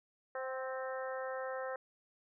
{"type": "harmonic tone with a mistuned harmonic", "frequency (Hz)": 261.6, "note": "C4", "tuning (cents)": 0, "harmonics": [2, 3, 4, 5, 6, 7], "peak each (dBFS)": [-39, -46, -48, -47, -49, -49], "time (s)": [0.35, 1.76], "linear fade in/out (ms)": 2, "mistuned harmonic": 3, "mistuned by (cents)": -20, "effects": []}